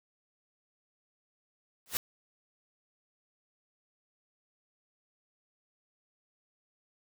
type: noise with exponential growth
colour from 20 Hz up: white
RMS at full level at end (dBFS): -26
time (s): 1.86-1.97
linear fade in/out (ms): 0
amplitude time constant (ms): 22
effects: none